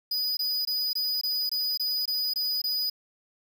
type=tone bursts; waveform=square; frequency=4955 Hz; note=D#8; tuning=8 cents flat; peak=-26 dBFS; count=10; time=0.11-2.899 s; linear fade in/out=5 ms; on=260 ms; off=21 ms; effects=9-bit